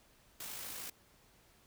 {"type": "noise with amplitude modulation", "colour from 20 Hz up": "white", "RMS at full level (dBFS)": -43, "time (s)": [0.4, 0.9], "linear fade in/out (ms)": 5, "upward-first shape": "sine", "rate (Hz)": 53.2, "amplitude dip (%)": 35, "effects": ["pink hiss -66 dBFS RMS until 1.66 s"]}